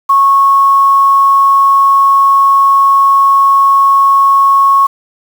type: tone with quantisation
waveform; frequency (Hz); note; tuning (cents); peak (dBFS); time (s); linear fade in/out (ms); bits
sine; 1100; C#6; -14; -4; 0.09-4.87; 10; 5
effects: none